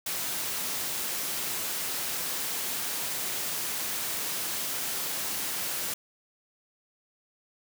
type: high-pass noise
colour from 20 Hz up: white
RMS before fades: -32 dBFS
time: 0.06-5.94 s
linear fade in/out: 5 ms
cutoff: 110 Hz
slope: 12 dB/octave
effects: none